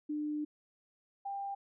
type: tone pair in turn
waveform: sine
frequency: 299.6 / 794.5 Hz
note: D4 / G5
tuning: +35 / +23 cents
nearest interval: octave + perfect fourth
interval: 1688 cents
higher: second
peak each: -33 / -36 dBFS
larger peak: first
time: 0.09-0.45 / 1.25-1.55 s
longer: first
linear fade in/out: 10 ms
effects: none